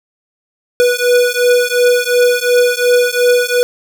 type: beating tone pair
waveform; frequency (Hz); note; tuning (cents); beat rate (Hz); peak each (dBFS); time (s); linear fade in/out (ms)
square; 488.3 / 491.1; B4 / B4; -20 / -10; 2.8; -13; 0.8-3.63; 0
effects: none